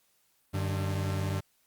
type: tone pair together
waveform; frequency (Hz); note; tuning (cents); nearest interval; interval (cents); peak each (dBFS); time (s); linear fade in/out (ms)
40% pulse; 96.57 / 150.6; G2 / D3; -25 / +44; minor sixth; 769; -29 / -34; 0.53-1.41; 20
effects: white hiss -70 dBFS RMS until 1.66 s + Opus 48 kbps